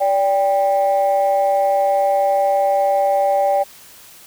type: tone pair together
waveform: sine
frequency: 578.9 / 791 Hz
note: D5 / G5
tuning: -25 / +15 cents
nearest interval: perfect fourth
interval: 540 cents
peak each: -15 dBFS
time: 0-3.64 s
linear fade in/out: 20 ms
effects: tanh soft clip ceiling -8 dBFS + white hiss -43 dBFS RMS until 4.26 s